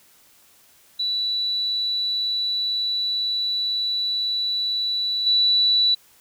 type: tone with level steps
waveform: sine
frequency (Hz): 3951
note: B7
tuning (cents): 0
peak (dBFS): -21 / -15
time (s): 0.99-5.95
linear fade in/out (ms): 10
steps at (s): 5.26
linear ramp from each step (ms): 10
effects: white hiss -55 dBFS RMS until 6.2 s